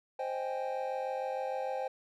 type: chord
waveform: triangle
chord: Ab major seventh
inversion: first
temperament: equal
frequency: 523.3 / 622.3 / 784 / 830.6 Hz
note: C5 / Eb5 / G5 / Ab5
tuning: 0 / 0 / 0 / 0 cents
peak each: -34 / -40 / -36 / -40 dBFS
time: 0.19-1.88 s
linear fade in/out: 5 ms
effects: none